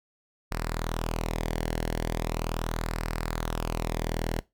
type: tone with flanger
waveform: sawtooth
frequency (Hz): 40.6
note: E1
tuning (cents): -26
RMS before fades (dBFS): -31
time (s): 0.51-4.41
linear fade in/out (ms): 10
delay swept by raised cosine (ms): 0.3 to 0.82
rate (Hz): 0.39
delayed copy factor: -0.5
effects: noise-tail reverb RT60 0.2 s tail -20 dB re dry